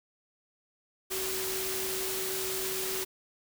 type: tone in noise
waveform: sine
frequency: 379 Hz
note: F#4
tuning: 42 cents sharp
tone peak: -36 dBFS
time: 1.1-3.05 s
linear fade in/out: 20 ms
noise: white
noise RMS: -34 dBFS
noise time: 1.1-3.05 s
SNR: -5 dB
effects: none

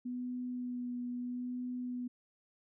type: tone with vibrato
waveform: sine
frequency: 246.9 Hz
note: B3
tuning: in tune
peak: -36 dBFS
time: 0.05-2.08 s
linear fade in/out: 10 ms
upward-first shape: sine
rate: 0.77 Hz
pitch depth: 15 cents each way
effects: none

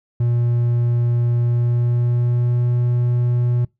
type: tone with pitch glide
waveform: triangle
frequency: 119.6 to 121.48 Hz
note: A#2 to B2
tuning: +45 to -28 cents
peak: -13 dBFS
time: 0.2-3.65 s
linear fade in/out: 5 ms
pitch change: +27 cents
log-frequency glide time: 1.41-2.68 s
effects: noise-tail reverb RT60 0.2 s tail -24 dB re dry

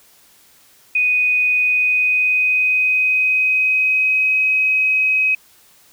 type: tone with pitch glide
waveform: sine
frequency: 2489 to 2534 Hz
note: D#7 to D#7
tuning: 0 to +31 cents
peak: -13 dBFS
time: 0.95-5.35 s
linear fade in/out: 5 ms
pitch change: +31 cents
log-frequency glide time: 1.59-4.39 s
effects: white hiss -51 dBFS RMS until 5.92 s

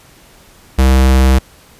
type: tone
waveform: square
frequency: 65.5 Hz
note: C2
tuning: 2 cents sharp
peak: -7 dBFS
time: 0.78-1.39 s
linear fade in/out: 10 ms
effects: pink hiss -44 dBFS RMS until 1.79 s + resampled to 32000 Hz

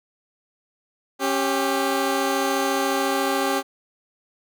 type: tone pair together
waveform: 15% pulse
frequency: 273.5 / 393.2 Hz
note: C#4 / G4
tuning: -23 / +5 cents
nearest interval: tritone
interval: 628 cents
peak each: -17 dBFS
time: 1.19-3.63 s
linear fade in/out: 50 ms
effects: none

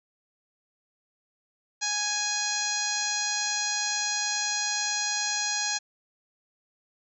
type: harmonic tone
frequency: 830.6 Hz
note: G#5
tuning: in tune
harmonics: 1 / 2 / 3 / 4 / 5 / 6 / 7 / 8 / 9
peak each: -36 / -34 / -37 / -39 / -33 / -36 / -35 / -31 / -43 dBFS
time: 1.81-5.79 s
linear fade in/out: 20 ms
effects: none

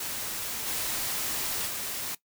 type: noise with level steps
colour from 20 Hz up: white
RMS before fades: -34 / -31 / -34 dBFS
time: 0-2.15 s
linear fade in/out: 5 ms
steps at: 0.66 / 1.66 s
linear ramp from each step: 20 ms
effects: noise-tail reverb RT60 0.1 s tail -18 dB re dry

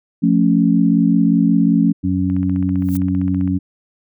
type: chord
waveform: sine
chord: F augmented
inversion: none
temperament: equal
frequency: 174.61 / 220 / 277.2 Hz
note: F3 / A3 / C#4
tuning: 0 / 0 / 0 cents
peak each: -15 dBFS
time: 0.22-1.93 s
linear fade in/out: 20 ms
type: harmonic tone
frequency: 92.5 Hz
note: F#2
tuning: in tune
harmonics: 1 / 2 / 3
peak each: -21 / -19 / -18 dBFS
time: 2.03-3.59 s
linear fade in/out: 20 ms
type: click train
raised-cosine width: 0.5 ms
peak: -24 dBFS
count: 19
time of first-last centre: 2.3-3.476 s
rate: 15.3 Hz
type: noise with exponential growth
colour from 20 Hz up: violet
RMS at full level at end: -28 dBFS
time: 2.77-2.97 s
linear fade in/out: 2 ms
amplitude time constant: 42 ms
effects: none

